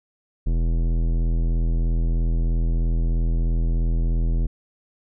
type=tone with tanh clipping; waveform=sine; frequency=41.55 Hz; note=E1; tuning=15 cents sharp; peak=-20 dBFS; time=0.46-4.47 s; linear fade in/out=10 ms; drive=16 dB; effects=none